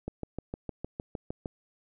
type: click train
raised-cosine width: 2 ms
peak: -21 dBFS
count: 10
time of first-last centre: 0.08-1.458 s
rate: 6.53 Hz
effects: none